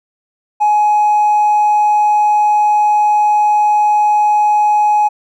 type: tone with hard clipping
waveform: triangle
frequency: 840 Hz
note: G#5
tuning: 19 cents sharp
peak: -8 dBFS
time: 0.6-5.09 s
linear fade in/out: 20 ms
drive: 2 dB
effects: none